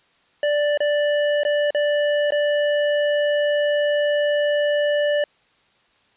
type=tone with dropouts; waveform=square; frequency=587.3 Hz; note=D5; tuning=in tune; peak=-18 dBFS; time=0.43-5.24 s; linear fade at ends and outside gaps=2 ms; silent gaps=0.775-0.804 / 1.434-1.45 / 1.706-1.747 / 2.306-2.321 s; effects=white hiss -60 dBFS RMS until 6.16 s + resampled to 8000 Hz